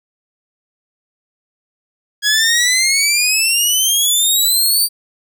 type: exponential sweep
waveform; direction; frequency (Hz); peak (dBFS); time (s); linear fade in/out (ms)
15% pulse; up; 1654 to 4675; -5; 2.22-4.89; 50
effects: none